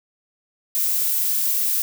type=noise; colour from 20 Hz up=violet; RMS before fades=-21 dBFS; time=0.75-1.82 s; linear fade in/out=0 ms; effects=none